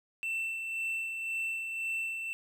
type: tone with tremolo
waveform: triangle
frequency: 2678 Hz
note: E7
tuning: 27 cents sharp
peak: -29 dBFS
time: 0.23-2.33 s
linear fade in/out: 0 ms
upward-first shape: sine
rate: 1.9 Hz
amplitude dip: 40%
effects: none